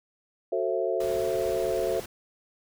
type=chord; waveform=sine; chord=F# half-diminished seventh; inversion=none; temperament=just; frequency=370 / 444 / 532.8 / 666 Hz; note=F#4 / A4 / C5 / E5; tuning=0 / +16 / +31 / +18 cents; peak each=-30 dBFS; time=0.52-2 s; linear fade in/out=5 ms
type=noise; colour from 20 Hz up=pink; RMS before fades=-41 dBFS; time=1-2.06 s; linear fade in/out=5 ms
effects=none